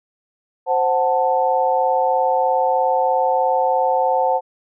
sine chord, F# diminished, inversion second, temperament equal with one note detuned, 523.3 / 740 / 883.1 Hz, C5 / F#5 / A5, 0 / 0 / +6 cents, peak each -19 dBFS, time 0.66-4.41 s, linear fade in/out 50 ms, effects none

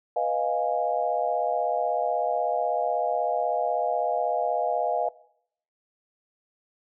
sine chord, F half-diminished seventh, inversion second, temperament equal, 493.9 / 622.3 / 698.5 / 830.6 Hz, Cb5 / Eb5 / F5 / Ab5, 0 / 0 / 0 / 0 cents, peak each -30 / -28 / -26 / -30 dBFS, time 0.16-5.09 s, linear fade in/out 5 ms, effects noise-tail reverb RT60 0.7 s tail -21 dB re dry

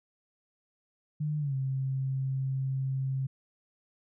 sine tone with pitch glide, 150.7 to 133.49 Hz, D3 to C3, +45 to +35 cents, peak -28 dBFS, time 1.2-3.27 s, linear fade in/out 10 ms, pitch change -210 cents, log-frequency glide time 1.39-1.55 s, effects none

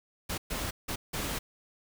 pink noise bursts at uneven times, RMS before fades -34 dBFS, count 4, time 0.29-0.38 / 0.5-0.71 / 0.88-0.96 / 1.13-1.39 s, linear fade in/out 10 ms, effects none

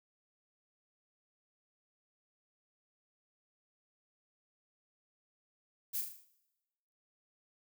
violet noise with echo, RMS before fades -36 dBFS, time 5.93-6.02 s, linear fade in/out 20 ms, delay 39 ms, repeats 6, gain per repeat -5 dB, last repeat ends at 6.254 s, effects noise-tail reverb RT60 1.0 s tail -19 dB re dry

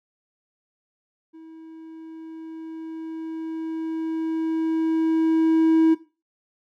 triangle tone with level ramp, 322.4 Hz, E4, 38 cents flat, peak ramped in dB -39 to -10 dBFS, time 1.33-5.95 s, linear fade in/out 20 ms, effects noise-tail reverb RT60 0.3 s tail -17 dB re dry + tanh soft clip ceiling -7 dBFS

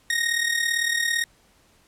sawtooth tone with amplitude modulation, 1864.7 Hz, A#6, in tune, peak -15 dBFS, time 0.1-1.24 s, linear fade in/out 2 ms, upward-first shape sine, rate 37.8 Hz, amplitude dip 65%, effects pink hiss -59 dBFS RMS until 1.87 s + low-pass 12000 Hz 12 dB/octave

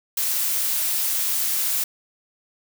blue noise, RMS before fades -23 dBFS, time 0.17-1.84 s, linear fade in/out 5 ms, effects none

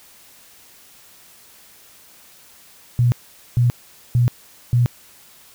sine tone bursts, 121.2 Hz, B2, 32 cents flat, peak -12 dBFS, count 4, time 2.99-4.86 s, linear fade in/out 0 ms, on 130 ms, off 450 ms, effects white hiss -48 dBFS RMS until 5.54 s

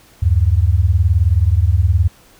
sine beating tone pair, 77 / 96 Hz, D#2 / G2, -17 / -36 cents, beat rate 19 Hz, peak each -13 dBFS, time 0.22-2.08 s, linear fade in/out 10 ms, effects pink hiss -48 dBFS RMS until 2.39 s

